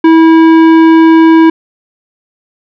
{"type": "tone with tanh clipping", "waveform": "sine", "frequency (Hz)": 324.9, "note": "E4", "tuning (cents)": -25, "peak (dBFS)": -3, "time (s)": [0.04, 1.5], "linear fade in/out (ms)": 5, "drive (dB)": 14, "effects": []}